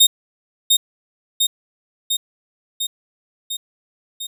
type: tone with echo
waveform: sawtooth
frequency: 3700 Hz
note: A#7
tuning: 14 cents flat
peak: -5 dBFS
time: 0-0.07 s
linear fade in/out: 10 ms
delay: 700 ms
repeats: 6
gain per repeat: -3 dB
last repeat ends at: 4.27 s
effects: none